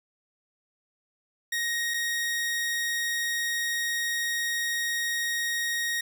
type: tone pair in turn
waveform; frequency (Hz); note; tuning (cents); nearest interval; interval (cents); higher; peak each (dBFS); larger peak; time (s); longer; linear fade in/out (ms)
sawtooth; 1874 / 1874; A#6 / A#6; +9 / +9; unison; 0; neither; -23; neither; 1.52-1.94 / 1.94-6.01; second; 5
effects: none